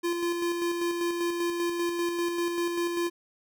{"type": "tone with tremolo", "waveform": "square", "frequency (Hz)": 344.4, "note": "F4", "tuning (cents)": -24, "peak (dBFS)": -26, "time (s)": [0.03, 3.1], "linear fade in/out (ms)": 20, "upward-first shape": "square", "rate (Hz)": 5.1, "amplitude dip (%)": 35, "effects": []}